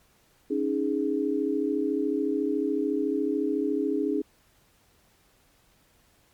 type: chord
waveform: sine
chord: C# suspended second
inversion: none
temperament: equal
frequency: 277.2 / 311.1 / 415.3 Hz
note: C#4 / D#4 / G#4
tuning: 0 / 0 / 0 cents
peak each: -28 / -28 / -28 dBFS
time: 0.5-4.22 s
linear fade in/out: 10 ms
effects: pink hiss -63 dBFS RMS until 6.33 s + MP3 96 kbps